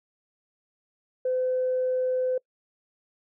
sine tone, 510 Hz, C5, 44 cents flat, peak -22 dBFS, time 1.25-2.38 s, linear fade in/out 5 ms, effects noise-tail reverb RT60 0.1 s tail -26 dB re dry + tanh soft clip ceiling -18 dBFS

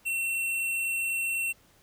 sine tone with hard clipping, 2712 Hz, E7, 49 cents sharp, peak -28 dBFS, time 0.05-1.53 s, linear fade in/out 20 ms, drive 18 dB, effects pink hiss -61 dBFS RMS until 1.82 s

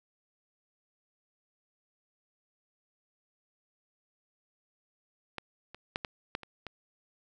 clicks, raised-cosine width 0.3 ms, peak -20 / -29 / -15 / -19 / -16 / -29 / -24 dBFS, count 7, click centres 5.383 / 5.746 / 5.959 / 6.048 / 6.351 / 6.433 / 6.667 s, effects none

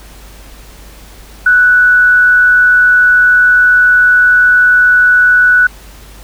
sine tone with frequency modulation, 1480 Hz, F#6, in tune, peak -4 dBFS, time 1.46-5.67 s, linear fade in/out 5 ms, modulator 127 Hz, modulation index 0.22, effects added 50 Hz sine -34 dBFS peak until 6.23 s + pink hiss -38 dBFS RMS until 6.23 s

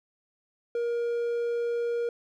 triangle tone, 472.3 Hz, A#4, 23 cents sharp, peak -24 dBFS, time 0.75-2.09 s, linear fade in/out 2 ms, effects none

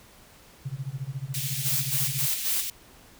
sine tone with tremolo, 134.7 Hz, C#3, 49 cents flat, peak -27 dBFS, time 0.65-2.27 s, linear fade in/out 10 ms, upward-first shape sine, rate 14 Hz, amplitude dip 95%
white high-pass noise, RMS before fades -32 dBFS, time 1.34-2.7 s, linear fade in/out 2 ms, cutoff 2200 Hz, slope 24 dB/octave
blue noise bursts, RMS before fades -27 dBFS, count 4, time 1.64-2.621 s, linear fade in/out 20 ms, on 180 ms, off 87 ms
effects pink hiss -53 dBFS RMS until 3.19 s

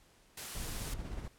white noise, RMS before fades -43 dBFS, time 0.37-0.94 s, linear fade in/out 5 ms
brown noise with tremolo, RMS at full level -39 dBFS, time 0.55-1.28 s, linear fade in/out 2 ms, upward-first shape sine, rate 16 Hz, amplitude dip 40%
effects pink hiss -65 dBFS RMS until 1.38 s + low-pass 12000 Hz 12 dB/octave

